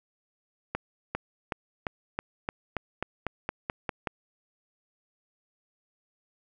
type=accelerating click train; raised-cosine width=0.5 ms; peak=-14 dBFS; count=13; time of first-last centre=0.75-4.072 s; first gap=400 ms; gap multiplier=0.93; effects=none